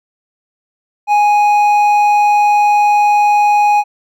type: tone with hard clipping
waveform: triangle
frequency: 830 Hz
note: G#5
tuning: 1 cent flat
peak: -9 dBFS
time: 1.07-3.84 s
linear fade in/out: 50 ms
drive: 9 dB
effects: none